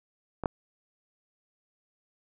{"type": "clicks", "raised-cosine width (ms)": 1, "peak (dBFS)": [-19, -11], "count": 2, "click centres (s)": [0.437, 0.458], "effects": []}